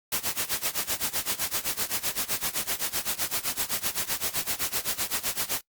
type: noise with tremolo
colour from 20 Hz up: white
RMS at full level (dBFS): -26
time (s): 0.12-5.61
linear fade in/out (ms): 2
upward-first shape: sine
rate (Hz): 7.8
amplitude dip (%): 90
effects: noise-tail reverb RT60 0.1 s tail -21 dB re dry + Opus 48 kbps